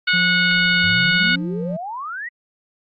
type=harmonic tone; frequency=731 Hz; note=F#5; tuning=21 cents flat; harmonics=2 / 3 / 4 / 5 / 6; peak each=-17 / -21 / -23 / -25 / -27 dBFS; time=0.07-1.36 s; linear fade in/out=10 ms
type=tone with vibrato; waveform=triangle; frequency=175.4 Hz; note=F3; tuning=8 cents sharp; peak=-21 dBFS; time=0.13-1.77 s; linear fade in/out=10 ms; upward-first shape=triangle; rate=1 Hz; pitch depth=8 cents each way
type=exponential sweep; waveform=sine; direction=up; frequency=87.31 to 1992 Hz; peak=-26 dBFS; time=0.83-2.29 s; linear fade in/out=10 ms
effects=Opus 32 kbps